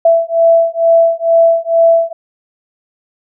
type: beating tone pair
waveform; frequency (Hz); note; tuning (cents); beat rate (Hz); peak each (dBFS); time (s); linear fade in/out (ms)
sine; 664 / 666.2; E5 / E5; +12 / +18; 2.2; -10; 0.05-2.13; 5
effects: none